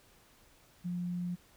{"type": "tone", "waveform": "sine", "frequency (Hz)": 176.7, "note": "F3", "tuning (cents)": 21, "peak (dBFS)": -33, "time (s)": [0.84, 1.36], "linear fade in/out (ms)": 20, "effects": ["pink hiss -63 dBFS RMS until 1.56 s"]}